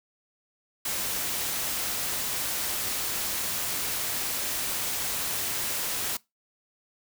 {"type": "noise", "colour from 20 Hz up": "white", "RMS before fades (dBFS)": -30, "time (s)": [0.85, 6.17], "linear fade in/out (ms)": 5, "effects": ["noise-tail reverb RT60 0.2 s tail -22 dB re dry"]}